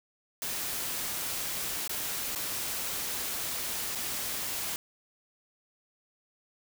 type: noise with dropouts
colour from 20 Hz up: white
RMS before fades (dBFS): -34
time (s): 0.42-4.76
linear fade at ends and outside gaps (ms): 1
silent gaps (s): 1.877-1.894 / 2.351-2.358 / 3.951-3.955
effects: none